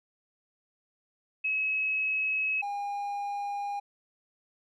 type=tone pair in turn; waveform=sine / triangle; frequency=2568 / 810.3 Hz; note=E7 / G#5; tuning=-46 / -43 cents; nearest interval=octave + minor sixth; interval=1997 cents; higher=first; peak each=-26 / -29 dBFS; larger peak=first; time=1.44-2.62 / 2.62-3.8 s; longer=neither; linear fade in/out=10 ms; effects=none